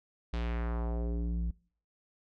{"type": "tone with low-pass filter sweep", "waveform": "square", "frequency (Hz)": 58.27, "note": "A#1", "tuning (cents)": 0, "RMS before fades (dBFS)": -33, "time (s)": [0.33, 1.51], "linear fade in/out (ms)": 5, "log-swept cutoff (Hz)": [4100, 130], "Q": 1.5, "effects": ["noise-tail reverb RT60 0.5 s tail -24 dB re dry"]}